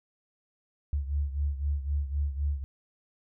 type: beating tone pair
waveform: sine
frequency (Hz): 70.8 / 74.7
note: C#2 / D2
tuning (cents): +37 / +30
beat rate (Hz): 3.9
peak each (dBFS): -28 / -33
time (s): 0.93-2.64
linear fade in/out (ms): 0
effects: none